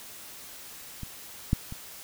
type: clicks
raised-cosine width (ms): 5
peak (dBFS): -24 / -10 / -25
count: 3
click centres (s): 1.033 / 1.531 / 1.724
effects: white hiss -45 dBFS RMS until 2.03 s